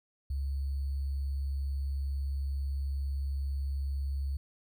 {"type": "tone with sample-and-hold", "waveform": "sine", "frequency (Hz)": 68.9, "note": "C#2", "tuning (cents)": -10, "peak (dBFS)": -30, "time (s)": [0.3, 4.37], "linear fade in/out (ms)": 5, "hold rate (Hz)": 4410, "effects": []}